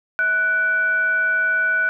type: tone with frequency modulation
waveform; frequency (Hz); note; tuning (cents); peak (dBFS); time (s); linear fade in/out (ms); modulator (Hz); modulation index
sine; 1483; F#6; +4; -16; 0.19-1.89; 0; 837; 0.28
effects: none